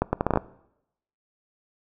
accelerating click train, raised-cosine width 1 ms, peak -7 dBFS, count 8, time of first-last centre 0.02-0.373 s, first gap 110 ms, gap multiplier 0.72, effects noise-tail reverb RT60 0.8 s tail -20 dB re dry

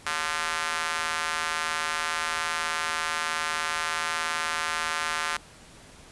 square tone with high-pass filter, 80.3 Hz, E2, 45 cents flat, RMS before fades -29 dBFS, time 0.06-5.37 s, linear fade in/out 5 ms, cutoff 1300 Hz, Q 1.6, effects pink hiss -50 dBFS RMS until 6.11 s + resampled to 24000 Hz

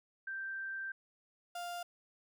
sine / 35% pulse tone pair in turn, 1568 / 700.1 Hz, G6 / F5, 0 / +4 cents, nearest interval octave + major second, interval 1396 cents, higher first, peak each -38 / -38 dBFS, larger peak neither, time 0.27-0.92 / 1.55-1.83 s, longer first, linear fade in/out 5 ms, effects none

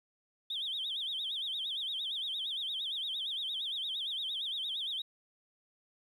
sine tone with vibrato, 3421 Hz, A7, 49 cents flat, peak -33 dBFS, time 0.5-5.02 s, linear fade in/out 5 ms, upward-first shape sine, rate 8.7 Hz, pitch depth 190 cents each way, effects tanh soft clip ceiling -29 dBFS + 11-bit

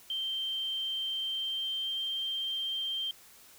sine tone with pitch glide, 3136 to 3158 Hz, G7 to G7, 0 to +12 cents, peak -31 dBFS, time 0.1-3.11 s, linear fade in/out 2 ms, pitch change +12 cents, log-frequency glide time 1.29-2.02 s, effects white hiss -56 dBFS RMS until 3.58 s

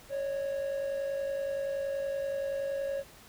triangle tone pair together, 552 / 602.6 Hz, C#5 / D5, -7 / +44 cents, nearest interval major second, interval 151 cents, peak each -29 / -39 dBFS, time 0.09-3.04 s, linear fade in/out 50 ms, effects pink hiss -54 dBFS RMS until 3.28 s

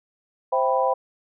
sine chord, C major seventh, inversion none, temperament equal, 523.3 / 659.3 / 784 / 987.8 Hz, C5 / E5 / G5 / B5, 0 / 0 / 0 / 0 cents, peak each -22 / -27 / -24 / -24 dBFS, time 0.52-0.94 s, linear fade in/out 10 ms, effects none

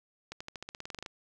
accelerating click train, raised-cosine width 0.2 ms, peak -23 dBFS, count 14, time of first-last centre 0.32-1.062 s, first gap 85 ms, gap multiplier 0.93, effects none

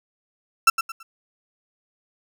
35% pulse tone with echo, 1342 Hz, E6, 31 cents sharp, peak -9 dBFS, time 0.67-0.7 s, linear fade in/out 5 ms, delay 110 ms, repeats 3, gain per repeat -10 dB, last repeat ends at 1.03 s, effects none

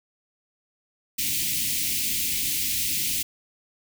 white band-stop noise, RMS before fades -26 dBFS, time 1.18-3.23 s, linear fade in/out 10 ms, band 320 to 2100 Hz, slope 48 dB/octave, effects none

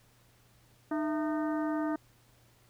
harmonic tone with a mistuned harmonic, 306.1 Hz, D#4, 28 cents flat, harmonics 1 / 2 / 3 / 4 / 5 / 6, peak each -30 / -37 / -41 / -42 / -46 / -50 dBFS, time 0.91-1.96 s, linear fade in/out 5 ms, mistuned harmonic 2, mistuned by +130 cents, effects added 119 Hz sine -65 dBFS peak until 2.69 s + pink hiss -65 dBFS RMS until 2.69 s

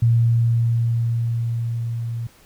sine tone with level ramp, 116.54 Hz, A#2, in tune, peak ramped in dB -12 to -24 dBFS, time 0.02-2.27 s, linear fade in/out 5 ms, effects pink hiss -52 dBFS RMS until 2.45 s

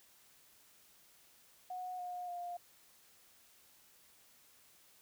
sine tone with pitch steps, 732 / 717.8 / 703.8 Hz, F#5 / F5 / F5, -19 / +47 / +13 cents, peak -40 dBFS, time 1.7-2.57 s, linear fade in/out 5 ms, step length 290 ms, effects white hiss -65 dBFS RMS until 5.01 s

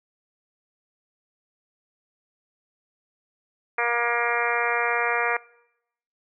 harmonic tone, 237.1 Hz, A#3, 30 cents sharp, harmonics 2 / 3 / 4 / 5 / 6 / 7 / 8 / 9 / 10, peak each -30 / -30 / -30 / -30 / -30 / -30 / -30 / -30 / -30 dBFS, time 3.78-5.37 s, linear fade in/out 5 ms, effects noise-tail reverb RT60 0.8 s tail -22 dB re dry

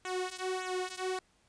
sawtooth tone with flanger, 370 Hz, F#4, in tune, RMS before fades -36 dBFS, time 0.05-1.19 s, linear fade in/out 2 ms, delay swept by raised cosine 0.2 to 2.8 ms, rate 1.7 Hz, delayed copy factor -0.9, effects pink hiss -69 dBFS RMS until 1.48 s + resampled to 22050 Hz

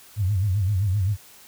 sine tone with vibrato, 98 Hz, G2, in tune, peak -19 dBFS, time 0.16-1.17 s, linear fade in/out 50 ms, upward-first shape sine, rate 7.7 Hz, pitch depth 150 cents each way, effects white hiss -49 dBFS RMS until 1.47 s

